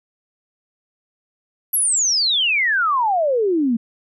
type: exponential sweep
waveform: sine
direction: down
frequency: 11840 to 220 Hz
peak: -15 dBFS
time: 1.73-3.77 s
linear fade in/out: 10 ms
effects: none